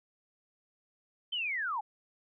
sine linear sweep, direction down, 3136 to 784 Hz, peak -31 dBFS, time 1.32-1.81 s, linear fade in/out 10 ms, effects none

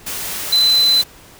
sine tone in noise, 4032 Hz, B7, 35 cents sharp, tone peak -10 dBFS, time 0.52-1.02 s, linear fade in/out 10 ms, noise white, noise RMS -25 dBFS, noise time 0.06-1.04 s, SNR +12 dB, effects pink hiss -43 dBFS RMS until 1.39 s

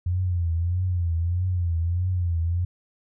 sine tone with vibrato, 87.31 Hz, F2, in tune, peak -21 dBFS, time 0.06-2.65 s, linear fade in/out 5 ms, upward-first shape triangle, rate 1.6 Hz, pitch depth 110 cents each way, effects none

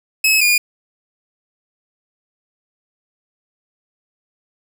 sawtooth tone pair in turn, 2576 / 2431 Hz, E7 / D#7, -41 / -41 cents, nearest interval minor second, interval 100 cents, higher first, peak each -8 dBFS, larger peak neither, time 0.24-0.41 / 0.41-0.58 s, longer neither, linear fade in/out 5 ms, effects none

